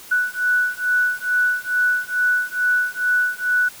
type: beating tone pair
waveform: sine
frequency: 1480 / 1482.3 Hz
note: F#6 / F#6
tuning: 0 / +3 cents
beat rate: 2.3 Hz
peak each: -20 dBFS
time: 0.11-3.69 s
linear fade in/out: 10 ms
effects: white hiss -41 dBFS RMS until 3.8 s